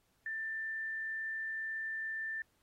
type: tone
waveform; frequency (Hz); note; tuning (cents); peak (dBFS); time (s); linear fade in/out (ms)
sine; 1779; A6; +19; -36; 0.26-2.42; 2
effects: pink hiss -75 dBFS RMS until 2.62 s + AAC 48 kbps